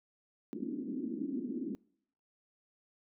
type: band-pass noise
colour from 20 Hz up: pink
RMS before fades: -38 dBFS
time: 0.53-1.75 s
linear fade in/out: 0 ms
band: 220 to 330 Hz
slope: 48 dB/octave
effects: noise-tail reverb RT60 0.7 s tail -26 dB re dry